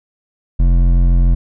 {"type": "tone with hard clipping", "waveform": "sine", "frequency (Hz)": 43.65, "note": "F1", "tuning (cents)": 0, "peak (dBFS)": -10, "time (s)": [0.59, 1.35], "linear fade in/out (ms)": 10, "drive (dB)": 10, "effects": []}